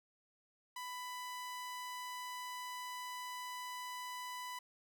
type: tone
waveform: sawtooth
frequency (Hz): 995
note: B5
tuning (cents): +13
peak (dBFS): -39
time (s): 0.76-4.59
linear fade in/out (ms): 5
effects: none